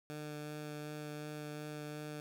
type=tone with vibrato; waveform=15% pulse; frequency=150.1 Hz; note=D3; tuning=38 cents sharp; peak=-36 dBFS; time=0.1-2.2 s; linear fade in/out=0 ms; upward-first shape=sine; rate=2.7 Hz; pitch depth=10 cents each way; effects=none

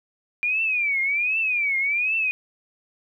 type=tone with vibrato; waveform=sine; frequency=2386 Hz; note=D7; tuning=27 cents sharp; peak=-20 dBFS; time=0.43-2.31 s; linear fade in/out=0 ms; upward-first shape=triangle; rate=1.3 Hz; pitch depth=210 cents each way; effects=10-bit

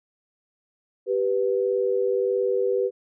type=tone pair together; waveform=sine; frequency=390.7 / 492.3 Hz; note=G4 / B4; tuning=-6 / -6 cents; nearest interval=major third; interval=400 cents; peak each=-23 / -23 dBFS; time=1.06-2.91 s; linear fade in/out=50 ms; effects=none

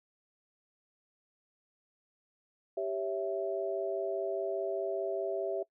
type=chord; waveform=sine; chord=C# diminished; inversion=second; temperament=equal; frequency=392 / 554.4 / 659.3 Hz; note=G4 / C#5 / E5; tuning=0 / 0 / 0 cents; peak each=-35 / -38 / -34 dBFS; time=2.77-5.63 s; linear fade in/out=5 ms; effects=noise-tail reverb RT60 0.1 s tail -22 dB re dry

